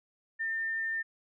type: tone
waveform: sine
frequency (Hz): 1803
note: A6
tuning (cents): +42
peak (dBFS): -30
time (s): 0.39-1.03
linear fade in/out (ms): 20
effects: none